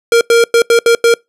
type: tone bursts at uneven times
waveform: square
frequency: 466.2 Hz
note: A#4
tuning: in tune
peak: -6 dBFS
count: 6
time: 0.12-0.21 / 0.3-0.44 / 0.54-0.62 / 0.7-0.79 / 0.86-0.95 / 1.04-1.14 s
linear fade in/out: 2 ms
effects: noise-tail reverb RT60 0.2 s tail -26 dB re dry + low-pass 11000 Hz 12 dB/octave